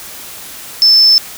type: tone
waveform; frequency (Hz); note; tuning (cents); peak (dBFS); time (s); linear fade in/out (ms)
sine; 5274; E8; 0; -4; 0.82-1.18; 0
effects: white hiss -30 dBFS RMS until 1.37 s